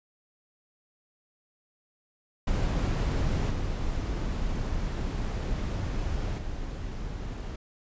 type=noise with level steps; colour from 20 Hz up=brown; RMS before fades=-26 / -30 / -35 dBFS; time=2.47-7.56 s; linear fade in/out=5 ms; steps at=3.49 / 6.37 s; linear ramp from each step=20 ms; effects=resampled to 16000 Hz